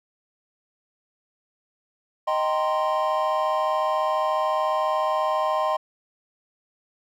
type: chord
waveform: triangle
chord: C minor seventh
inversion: first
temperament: equal with one note detuned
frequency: 622.3 / 779 / 932.3 / 1046.5 Hz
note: Eb5 / G5 / Bb5 / C6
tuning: 0 / -11 / 0 / 0 cents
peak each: -23 / -26 / -29 / -23 dBFS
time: 2.27-5.77 s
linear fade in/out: 10 ms
effects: none